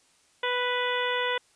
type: harmonic tone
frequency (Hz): 493.9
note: B4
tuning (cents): 0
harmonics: 1 / 2 / 3 / 4 / 5 / 6 / 7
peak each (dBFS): -30 / -31 / -33 / -32 / -38 / -36 / -35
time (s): 0.43-1.38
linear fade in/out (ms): 5
effects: white hiss -63 dBFS RMS until 1.55 s + resampled to 22050 Hz